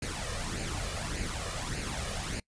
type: noise with flanger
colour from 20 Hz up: pink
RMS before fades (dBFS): -35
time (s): 0.02-2.4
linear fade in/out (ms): 5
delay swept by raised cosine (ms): 0.43 to 1.73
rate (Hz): 1.7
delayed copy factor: +0.6
effects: noise-tail reverb RT60 0.1 s tail -24 dB re dry + resampled to 22050 Hz